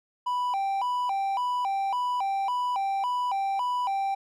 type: tone with vibrato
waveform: triangle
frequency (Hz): 880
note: A5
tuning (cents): 0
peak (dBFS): -23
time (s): 0.26-4.15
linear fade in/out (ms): 10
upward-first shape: square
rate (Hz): 1.8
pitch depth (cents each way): 200
effects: none